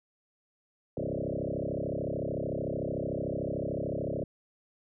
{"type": "tone with frequency modulation", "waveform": "sine", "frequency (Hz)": 349.2, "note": "F4", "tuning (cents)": 0, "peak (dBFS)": -30, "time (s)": [0.97, 4.24], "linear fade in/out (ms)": 2, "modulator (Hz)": 33.5, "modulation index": 7.7, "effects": []}